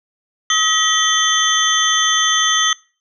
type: tone cluster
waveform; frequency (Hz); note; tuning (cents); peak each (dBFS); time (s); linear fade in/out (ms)
sine; 1270 / 1922 / 3096 / 3451 / 6230; D#6 / B6 / G7 / A7 / G8; +35 / -48 / -22 / -34 / -12; -19; 0.5-2.73; 2
effects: noise-tail reverb RT60 0.4 s tail -25 dB re dry